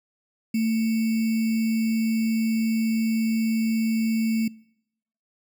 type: tone with sample-and-hold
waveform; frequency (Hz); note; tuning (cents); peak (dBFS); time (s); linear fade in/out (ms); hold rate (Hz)
sine; 223.6; A3; +28; -20; 0.54-4.48; 5; 2450
effects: noise-tail reverb RT60 0.8 s tail -25 dB re dry